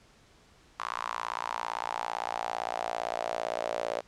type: tone with high-pass filter sweep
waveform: sawtooth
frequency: 57.7 Hz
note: A#1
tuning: 17 cents flat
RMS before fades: -34 dBFS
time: 0.79-4.01 s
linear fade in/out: 10 ms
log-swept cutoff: 1100 to 570 Hz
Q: 4.8
effects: pink hiss -60 dBFS RMS until 4.07 s + low-pass 7000 Hz 12 dB/octave